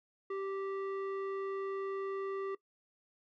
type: tone with low-pass filter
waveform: square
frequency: 390 Hz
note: G4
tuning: 9 cents flat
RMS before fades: -38 dBFS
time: 0.3-2.55 s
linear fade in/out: 5 ms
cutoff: 1500 Hz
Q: 1.1
effects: noise-tail reverb RT60 0.1 s tail -19 dB re dry